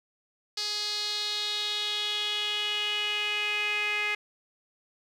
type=tone with band-pass filter sweep; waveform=sawtooth; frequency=418 Hz; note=G#4; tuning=11 cents sharp; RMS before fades=-30 dBFS; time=0.57-4.15 s; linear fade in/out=5 ms; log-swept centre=4600 to 2300 Hz; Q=5.2; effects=10-bit